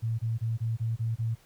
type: tone bursts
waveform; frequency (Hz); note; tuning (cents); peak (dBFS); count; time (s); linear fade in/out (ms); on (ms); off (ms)
sine; 113.6; A#2; -44; -26; 7; 0.02-1.354; 20; 170; 24
effects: pink hiss -61 dBFS RMS until 1.45 s

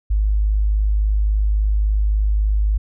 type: tone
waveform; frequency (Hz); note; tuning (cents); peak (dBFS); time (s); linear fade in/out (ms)
sine; 51.8; G#1; -4; -14; 0.1-2.78; 10
effects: none

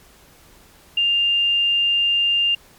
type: tone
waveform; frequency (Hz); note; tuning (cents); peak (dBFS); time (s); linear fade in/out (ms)
sine; 2800; F7; +4; -15; 0.97-2.55; 5
effects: pink hiss -50 dBFS RMS until 2.78 s + MP3 96 kbps

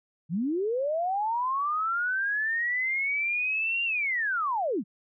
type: linear two-way sweep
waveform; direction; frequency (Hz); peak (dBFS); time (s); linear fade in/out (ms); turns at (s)
sine; up then down; 146.83 to 2794 to 157.7; -25; 0.29-4.84; 50; 3.84
effects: none

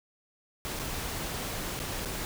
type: noise with dropouts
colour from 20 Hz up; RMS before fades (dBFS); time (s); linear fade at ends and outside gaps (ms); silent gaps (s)
pink; -35; 0.65-2.25; 0; 0.792-0.796 / 1.792-1.8 / 2.05-2.057
effects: none

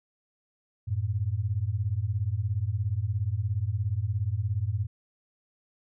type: beating tone pair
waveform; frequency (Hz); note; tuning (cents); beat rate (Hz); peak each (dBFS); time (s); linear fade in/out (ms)
sine; 93 / 110; F#2 / A2; +9 / 0; 17; -29 / -28; 0.87-4.87; 20
effects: none

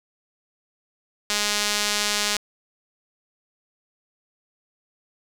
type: tone with band-pass filter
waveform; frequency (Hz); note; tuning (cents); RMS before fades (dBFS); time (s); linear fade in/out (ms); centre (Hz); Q
sawtooth; 207.7; G#3; 0; -24; 1.3-2.37; 0; 5300; 0.92
effects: 7-bit

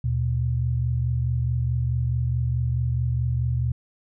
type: tone pair together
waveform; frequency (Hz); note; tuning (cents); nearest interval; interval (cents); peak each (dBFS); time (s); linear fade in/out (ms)
sine; 76.2 / 120.87; D#2 / B2; -36 / -37; minor sixth; 799; -26 / -22; 0.04-3.72; 5
effects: none

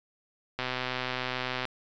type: click train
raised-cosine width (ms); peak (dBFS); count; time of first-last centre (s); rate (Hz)
0.3; -15; 136; 0.59-1.653; 127
effects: resampled to 16000 Hz

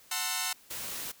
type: chord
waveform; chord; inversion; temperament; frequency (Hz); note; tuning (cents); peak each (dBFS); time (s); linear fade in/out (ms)
5% pulse; F# half-diminished seventh; none; equal with one note detuned; 740 / 899 / 1046.5 / 1318.5; F#5 / A5 / C6 / E6; 0 / +37 / 0 / 0; -24; 0.11-0.53; 5
type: noise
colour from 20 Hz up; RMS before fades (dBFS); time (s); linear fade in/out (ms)
white; -38; 0.7-1.12; 10
effects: white hiss -58 dBFS RMS until 1.2 s

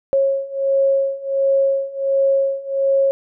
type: beating tone pair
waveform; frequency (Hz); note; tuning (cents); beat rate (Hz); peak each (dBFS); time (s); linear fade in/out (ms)
sine; 545 / 546.4; C#5 / C#5; -29 / -25; 1.4; -19 / -17; 0.13-3.11; 0
effects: none

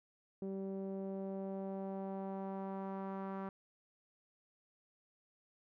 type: tone with low-pass filter sweep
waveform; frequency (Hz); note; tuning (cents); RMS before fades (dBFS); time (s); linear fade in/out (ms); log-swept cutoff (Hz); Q
sawtooth; 193.4; G3; -23; -42; 0.42-3.49; 2; 430 to 1200; 2
effects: none

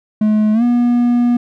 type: tone with pitch glide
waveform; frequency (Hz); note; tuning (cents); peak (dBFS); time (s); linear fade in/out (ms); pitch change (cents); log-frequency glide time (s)
triangle; 213.7 to 241.3; G#3 to B3; +50 to -40; -8; 0.21-1.37; 5; +210; 0.53-0.63
effects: none

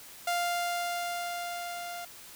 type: tone with level ramp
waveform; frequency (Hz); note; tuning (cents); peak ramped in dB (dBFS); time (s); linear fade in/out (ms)
sawtooth; 698.5; F5; 0; -23 to -34; 0.27-2.05; 5
effects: white hiss -49 dBFS RMS until 2.35 s

